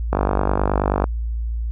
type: click train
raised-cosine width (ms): 1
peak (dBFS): -4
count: 46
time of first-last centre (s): 0.13-1.041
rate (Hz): 49.4
effects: added 57 Hz sine -21 dBFS peak until 1.71 s